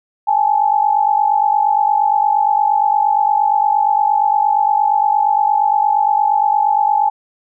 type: tone pair together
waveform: sine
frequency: 817 / 865.6 Hz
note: G#5 / A5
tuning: -29 / -29 cents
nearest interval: minor second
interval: 100 cents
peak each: -14 / -14 dBFS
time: 0.27-7.1 s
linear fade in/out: 10 ms
effects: none